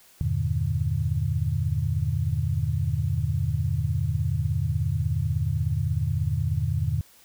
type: chord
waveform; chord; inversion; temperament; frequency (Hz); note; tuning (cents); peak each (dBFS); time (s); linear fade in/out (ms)
sine; E half-diminished seventh; none; just; 82.41 / 98.89 / 118.67 / 148.33; E2 / G2 / Bb2 / D3; 0 / +16 / +31 / +18; -28; 0.21-7.01; 0
effects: white hiss -55 dBFS RMS until 7.24 s